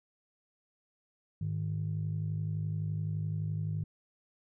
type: tone pair together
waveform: sine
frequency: 103.83 / 155.57 Hz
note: G#2 / D#3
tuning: 0 / 0 cents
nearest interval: perfect fifth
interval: 700 cents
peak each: -33 / -33 dBFS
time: 1.41-3.84 s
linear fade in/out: 5 ms
effects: tanh soft clip ceiling -25 dBFS